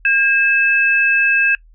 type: tone pair together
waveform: sine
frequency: 1616 / 2610 Hz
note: G#6 / E7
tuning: -48 / -18 cents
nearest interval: minor sixth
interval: 830 cents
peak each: -14 dBFS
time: 0.05-1.55 s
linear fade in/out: 2 ms
effects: noise-tail reverb RT60 0.1 s tail -22 dB re dry + added 40 Hz sine -43 dBFS peak until 1.74 s